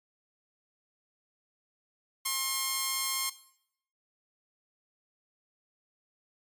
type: tone with amplitude modulation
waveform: 5% pulse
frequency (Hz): 1069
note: C6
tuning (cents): +37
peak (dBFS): -15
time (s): 2.25-3.3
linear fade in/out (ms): 10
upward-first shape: sine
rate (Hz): 244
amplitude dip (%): 40
effects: noise-tail reverb RT60 0.7 s tail -17 dB re dry + MP3 96 kbps